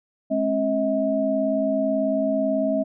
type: tone cluster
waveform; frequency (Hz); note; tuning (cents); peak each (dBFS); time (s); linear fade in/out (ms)
sine; 211.1 / 269.3 / 639; G#3 / C#4 / D#5; +29 / -50 / +46; -27 / -24 / -22; 0.3-2.84; 20
effects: none